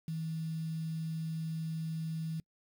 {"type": "tone with quantisation", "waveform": "sine", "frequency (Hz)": 160.9, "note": "E3", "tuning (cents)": -42, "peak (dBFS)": -34, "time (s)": [0.08, 2.4], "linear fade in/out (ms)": 2, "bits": 9, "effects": ["noise-tail reverb RT60 0.1 s tail -26 dB re dry"]}